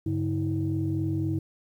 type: tone cluster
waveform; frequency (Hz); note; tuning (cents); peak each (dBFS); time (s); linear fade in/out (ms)
sine; 99.2 / 143.1 / 320.7; G2 / D3 / E4; +21 / -45 / -48; -28 / -30 / -28; 0.06-1.39; 5
effects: tanh soft clip ceiling -17 dBFS + 10-bit